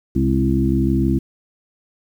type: harmonic tone with a mistuned harmonic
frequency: 66.5 Hz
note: C2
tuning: 29 cents sharp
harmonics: 1 / 2 / 3 / 4 / 5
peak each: -21 / -21 / -21 / -21 / -21 dBFS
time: 0.15-1.19 s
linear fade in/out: 10 ms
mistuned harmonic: 3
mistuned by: +46 cents
effects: 8-bit